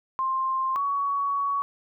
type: tone pair in turn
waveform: sine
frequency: 1054 / 1122.6 Hz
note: C6 / C#6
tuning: +12 / +22 cents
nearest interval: minor second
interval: 110 cents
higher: second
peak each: -23 dBFS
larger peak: neither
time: 0.19-0.76 / 0.76-1.62 s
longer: second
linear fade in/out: 0 ms
effects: none